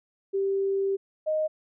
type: tone pair in turn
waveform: sine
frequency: 391.3 / 621.2 Hz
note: G4 / D#5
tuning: -3 / -3 cents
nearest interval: minor sixth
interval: 800 cents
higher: second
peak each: -23 dBFS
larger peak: neither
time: 0.33-0.97 / 1.26-1.48 s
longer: first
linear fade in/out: 20 ms
effects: none